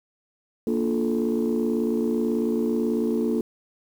sine chord, Bb major seventh, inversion none, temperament just, 233.1 / 291.4 / 349.6 / 437 Hz, Bb3 / D4 / F4 / A4, 0 / -13 / +2 / -12 cents, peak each -23 / -28 / -27 / -26 dBFS, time 0.67-3.41 s, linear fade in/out 2 ms, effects tanh soft clip ceiling -15 dBFS + 8-bit

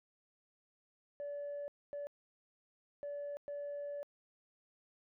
sine tone bursts at uneven times, 576 Hz, D5, 34 cents flat, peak -38 dBFS, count 4, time 1.2-1.68 / 1.93-2.07 / 3.03-3.37 / 3.48-4.03 s, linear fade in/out 0 ms, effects tanh soft clip ceiling -37 dBFS

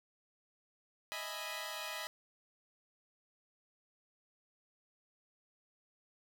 10% pulse chord, E major seventh, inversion third, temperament equal, 622.3 / 659.3 / 830.6 / 987.8 Hz, D#5 / E5 / G#5 / B5, 0 / 0 / 0 / 0 cents, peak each -36 / -40 / -39 / -37 dBFS, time 1.12-2.07 s, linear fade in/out 0 ms, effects none

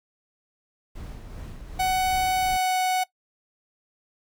brown noise with tremolo, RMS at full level -36 dBFS, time 0.95-2.57 s, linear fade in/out 10 ms, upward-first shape sine, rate 2.6 Hz, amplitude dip 40%
45% pulse tone with pitch glide, 747 to 741.8 Hz, F#5 to F#5, +16 to +4 cents, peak -21 dBFS, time 1.79-3.04 s, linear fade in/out 10 ms, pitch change -12 cents, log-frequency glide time 2.32-2.78 s
effects noise-tail reverb RT60 0.1 s tail -20 dB re dry

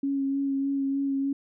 sine tone with vibrato, 275.1 Hz, C#4, 13 cents flat, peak -24 dBFS, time 0.03-1.33 s, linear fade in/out 5 ms, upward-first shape sine, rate 3.3 Hz, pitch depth 17 cents each way, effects none

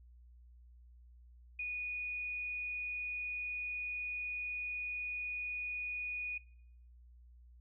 sine tone, 2466 Hz, D#7, 16 cents flat, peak -36 dBFS, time 1.59-6.38 s, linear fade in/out 5 ms, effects noise-tail reverb RT60 0.7 s tail -22 dB re dry + added 60 Hz sine -56 dBFS peak until 7.6 s

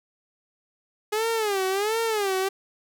sawtooth tone with vibrato, 415.3 Hz, G#4, in tune, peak -19 dBFS, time 1.12-2.49 s, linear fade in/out 10 ms, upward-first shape sine, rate 1.4 Hz, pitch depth 170 cents each way, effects none

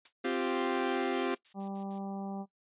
blue noise with exponential decay, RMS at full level -39 dBFS, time 0.05-0.13 s, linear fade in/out 5 ms, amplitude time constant 17 ms
sawtooth chord, C suspended fourth, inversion none, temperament equal, 261.6 / 349.2 / 392 Hz, C4 / F4 / G4, 0 / 0 / 0 cents, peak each -30 dBFS, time 0.24-1.35 s, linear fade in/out 10 ms
violet noise bursts, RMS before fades -45 dBFS, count 7, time 0.99-1.986 s, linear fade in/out 5 ms, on 84 ms, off 68 ms
harmonic tone, 196.3 Hz, G3, 3 cents sharp, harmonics 1 / 2 / 3 / 4 / 5 / 6, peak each -37 / -47 / -48 / -43 / -54 / -56 dBFS, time 1.54-2.46 s, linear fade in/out 50 ms
effects noise-tail reverb RT60 0.1 s tail -19 dB re dry + resampled to 8000 Hz

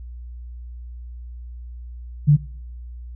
sine tone, 146.83 Hz, D3, in tune, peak -9 dBFS, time 2.27-2.37 s, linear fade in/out 20 ms, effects noise-tail reverb RT60 0.7 s tail -23 dB re dry + added 60 Hz sine -33 dBFS peak until 3.15 s

